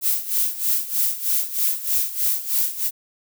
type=noise with tremolo; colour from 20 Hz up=violet; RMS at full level=-19 dBFS; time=0.01-2.91 s; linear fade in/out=50 ms; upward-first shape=sine; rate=3.2 Hz; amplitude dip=80%; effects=none